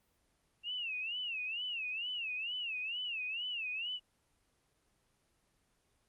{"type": "tone with vibrato", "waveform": "sine", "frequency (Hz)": 2729, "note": "F7", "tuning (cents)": -41, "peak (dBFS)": -36, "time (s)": [0.63, 4], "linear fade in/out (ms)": 50, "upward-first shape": "sine", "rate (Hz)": 2.2, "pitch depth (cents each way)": 170, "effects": ["pink hiss -75 dBFS RMS until 6.08 s", "Opus 24 kbps"]}